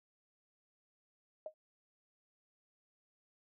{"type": "tone with exponential decay", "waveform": "sine", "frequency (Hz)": 622.3, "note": "D#5", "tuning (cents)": 0, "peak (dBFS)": -36, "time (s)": [1.46, 1.54], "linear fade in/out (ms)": 2, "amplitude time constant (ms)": 16, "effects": []}